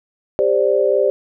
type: chord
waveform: sine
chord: G suspended fourth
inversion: none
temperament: equal with one note detuned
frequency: 397.7 / 523.3 / 587.3 Hz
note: G4 / C5 / D5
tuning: +25 / 0 / 0 cents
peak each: -17 dBFS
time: 0.39-1.1 s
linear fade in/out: 0 ms
effects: none